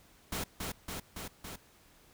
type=noise with echo; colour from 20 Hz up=pink; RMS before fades=-36 dBFS; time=0.32-0.44 s; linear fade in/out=5 ms; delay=280 ms; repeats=4; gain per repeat=-2 dB; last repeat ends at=1.56 s; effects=pink hiss -62 dBFS RMS until 2.13 s